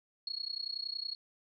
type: tone with amplitude modulation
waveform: sine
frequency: 4320 Hz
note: C#8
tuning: 45 cents flat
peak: -32 dBFS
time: 0.27-1.15 s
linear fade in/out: 2 ms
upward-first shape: sine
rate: 30.7 Hz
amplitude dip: 95%
effects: none